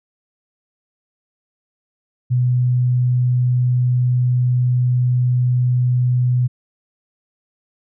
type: tone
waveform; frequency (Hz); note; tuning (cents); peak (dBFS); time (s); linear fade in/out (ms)
sine; 124.5; B2; +14; -13; 2.3-6.48; 20
effects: none